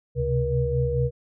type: tone cluster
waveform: sine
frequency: 71.6 / 128.2 / 132.8 / 478.8 Hz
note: D2 / C3 / C3 / A#4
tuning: -43 / -35 / +26 / +46 cents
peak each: -28 / -29 / -25 / -25 dBFS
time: 0.15-1.11 s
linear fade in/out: 50 ms
effects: none